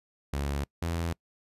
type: tone pair in turn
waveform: sawtooth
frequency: 70.6 / 83.96 Hz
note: C#2 / E2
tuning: +32 / +32 cents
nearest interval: minor third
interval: 300 cents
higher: second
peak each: -25 dBFS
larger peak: neither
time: 0.33-0.64 / 0.82-1.13 s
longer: neither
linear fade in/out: 5 ms
effects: noise-tail reverb RT60 0.1 s tail -26 dB re dry + resampled to 32000 Hz